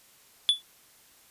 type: tone with exponential decay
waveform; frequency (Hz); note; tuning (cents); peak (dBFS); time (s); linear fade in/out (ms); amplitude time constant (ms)
triangle; 3446; A7; -37; -13; 0.49-0.62; 0; 27
effects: white hiss -58 dBFS RMS until 1.3 s + resampled to 32000 Hz